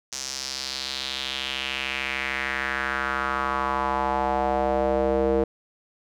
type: tone with band-pass filter sweep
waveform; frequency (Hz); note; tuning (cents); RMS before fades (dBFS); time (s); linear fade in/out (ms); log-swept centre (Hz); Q
square; 66.6; C2; +31; -26; 0.12-5.44; 5; 6100 to 460; 3.1
effects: none